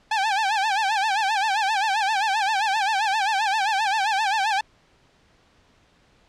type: tone with vibrato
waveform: sawtooth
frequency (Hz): 827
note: G#5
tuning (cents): -8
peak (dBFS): -16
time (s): 0.11-4.61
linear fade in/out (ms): 5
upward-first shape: sine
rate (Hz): 7.6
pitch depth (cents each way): 140
effects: pink hiss -59 dBFS RMS until 6.28 s + low-pass 5000 Hz 12 dB/octave